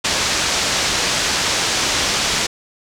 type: low-pass noise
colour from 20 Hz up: white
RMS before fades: -19 dBFS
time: 0.04-2.47 s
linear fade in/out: 10 ms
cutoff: 6700 Hz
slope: 24 dB/octave
effects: none